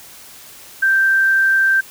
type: tone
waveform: sine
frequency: 1568 Hz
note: G6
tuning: in tune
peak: -11 dBFS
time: 0.82-1.81 s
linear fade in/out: 10 ms
effects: white hiss -40 dBFS RMS until 1.9 s